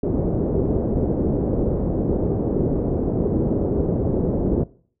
white low-pass noise, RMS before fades -21 dBFS, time 0.03-4.64 s, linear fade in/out 5 ms, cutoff 450 Hz, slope 24 dB/octave, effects noise-tail reverb RT60 0.5 s tail -21 dB re dry

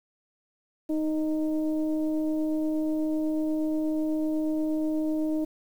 sine tone with frequency modulation, 311.1 Hz, D#4, in tune, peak -24 dBFS, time 0.89-5.45 s, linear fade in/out 10 ms, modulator 307 Hz, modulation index 0.6, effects 9-bit

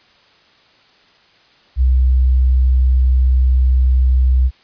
sine tone, 63.8 Hz, C2, 43 cents flat, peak -9 dBFS, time 1.76-4.51 s, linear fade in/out 50 ms, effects white hiss -51 dBFS RMS until 4.63 s + resampled to 11025 Hz

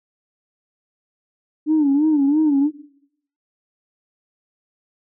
sine tone with vibrato, 294.3 Hz, D4, 4 cents sharp, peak -12 dBFS, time 1.66-2.71 s, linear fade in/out 50 ms, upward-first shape sine, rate 3 Hz, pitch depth 120 cents each way, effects noise-tail reverb RT60 0.7 s tail -18 dB re dry + tanh soft clip ceiling -10 dBFS

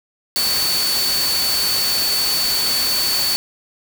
sine tone in noise, 4478 Hz, C#8, 17 cents sharp, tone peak -18 dBFS, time 0.36-3.36 s, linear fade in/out 0 ms, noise white, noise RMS -22 dBFS, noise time 0.36-3.36 s, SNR +1 dB, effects none

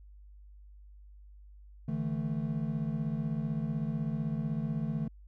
triangle chord, D suspended second, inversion none, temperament equal with one note detuned, 146.83 / 162.73 / 220 Hz, D3 / E3 / A3, 0 / -22 / 0 cents, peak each -33 dBFS, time 1.88-5.08 s, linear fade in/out 5 ms, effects added 50 Hz sine -50 dBFS peak until 5.27 s

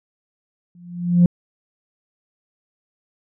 sine tone with exponential growth, 175.1 Hz, F3, 5 cents sharp, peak -5 dBFS, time 0.75-1.26 s, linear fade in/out 2 ms, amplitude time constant 110 ms, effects tanh soft clip ceiling -6 dBFS

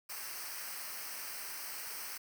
white noise with comb filter, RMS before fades -43 dBFS, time 0.09-2.18 s, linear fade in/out 10 ms, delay 0.28 ms, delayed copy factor -0.75, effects none

